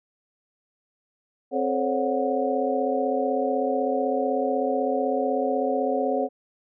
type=tone cluster; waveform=sine; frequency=262.8 / 432.1 / 527 / 563 / 732 Hz; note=C4 / A4 / C5 / C#5 / F#5; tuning=+8 / -31 / +12 / +27 / -19 cents; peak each=-28 dBFS; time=1.51-6.29 s; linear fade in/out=50 ms; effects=none